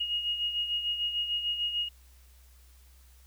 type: beating tone pair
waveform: sine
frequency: 2871 / 2877.7 Hz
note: F7 / F#7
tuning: +47 / -49 cents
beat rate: 6.7 Hz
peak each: -29 / -37 dBFS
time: 0-1.89 s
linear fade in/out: 10 ms
effects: added 63 Hz sine -54 dBFS peak until 3.26 s + white hiss -63 dBFS RMS until 3.26 s